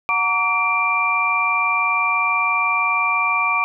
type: tone cluster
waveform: sine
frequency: 732 / 923 / 1149 / 2367 Hz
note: F#5 / A#5 / D6 / D7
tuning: -19 / -17 / -38 / +13 cents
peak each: -28 / -25 / -20 / -19 dBFS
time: 0.09-3.64 s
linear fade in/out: 0 ms
effects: none